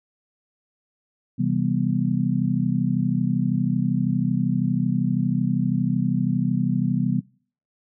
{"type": "chord", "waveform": "sine", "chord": "C major seventh", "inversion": "none", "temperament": "just", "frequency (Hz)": [130.81, 163.52, 196.22, 245.3], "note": ["C3", "E3", "G3", "B3"], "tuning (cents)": [0, -14, 2, -12], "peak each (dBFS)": -25, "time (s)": [1.38, 7.21], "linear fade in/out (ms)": 20, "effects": ["noise-tail reverb RT60 0.5 s tail -25 dB re dry"]}